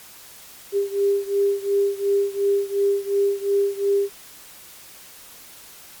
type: beating tone pair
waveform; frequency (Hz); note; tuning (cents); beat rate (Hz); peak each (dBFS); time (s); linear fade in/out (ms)
sine; 398.7 / 401.5; G4 / G4; +29 / +41; 2.8; -20 / -22; 0.72-4.1; 50
effects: white hiss -44 dBFS RMS until 6 s + MP3 96 kbps